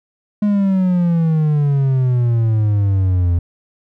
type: exponential sweep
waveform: triangle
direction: down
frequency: 210 to 84.8 Hz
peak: -10 dBFS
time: 0.42-3.39 s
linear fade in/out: 5 ms
effects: none